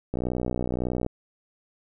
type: click train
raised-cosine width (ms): 2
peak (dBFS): -14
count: 58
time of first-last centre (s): 0.14-1.064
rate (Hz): 61.7
effects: none